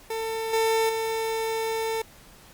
30% pulse tone with level steps, 447.4 Hz, A4, 29 cents sharp, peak -25 / -18 / -23 dBFS, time 0.1-2.02 s, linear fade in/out 5 ms, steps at 0.53 / 0.89 s, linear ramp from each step 5 ms, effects pink hiss -51 dBFS RMS until 2.53 s + Opus 48 kbps

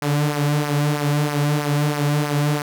sawtooth tone with flanger, 146.83 Hz, D3, in tune, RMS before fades -20 dBFS, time 0.02-2.62 s, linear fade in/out 2 ms, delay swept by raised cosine 0.26 to 4.56 ms, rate 3.1 Hz, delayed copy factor -0.6, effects none

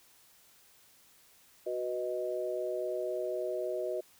sine chord, B major, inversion second, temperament equal, 370 / 493.9 / 622.3 Hz, F#4 / B4 / D#5, 0 / 0 / 0 cents, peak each -36 / -38 / -35 dBFS, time 1.66-4.01 s, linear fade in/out 10 ms, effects white hiss -62 dBFS RMS until 4.19 s

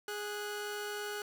sawtooth tone pair together, 414.4 / 1472 Hz, G#4 / F#6, -4 / -9 cents, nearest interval octave + minor seventh, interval 2195 cents, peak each -35 / -38 dBFS, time 0.08-1.22 s, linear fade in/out 2 ms, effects none

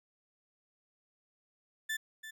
35% pulse tone with echo, 1760 Hz, A6, in tune, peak -31 dBFS, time 1.89-1.97 s, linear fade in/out 10 ms, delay 340 ms, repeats 1, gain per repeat -11 dB, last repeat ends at 2.31 s, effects none

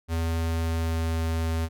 square tone with pitch glide, 82.41 to 81.6 Hz, E2 to E2, 0 to -17 cents, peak -25 dBFS, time 0.08-1.69 s, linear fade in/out 50 ms, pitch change -17 cents, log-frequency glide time 0.19-1.42 s, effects none

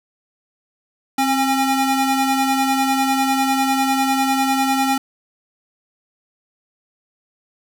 35% pulse ring-modulated tone, 540 Hz, C#5, 45 cents flat, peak -11 dBFS, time 1.18-4.98 s, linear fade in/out 5 ms, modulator 275 Hz, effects none

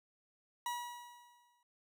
40% pulse tone with exponential decay, 965 Hz, B5, 40 cents flat, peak -34 dBFS, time 0.66-1.63 s, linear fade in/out 2 ms, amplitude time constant 210 ms, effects none

